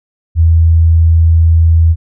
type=tone; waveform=sine; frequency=82.1 Hz; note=E2; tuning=6 cents flat; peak=-4 dBFS; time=0.35-1.96 s; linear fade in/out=50 ms; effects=none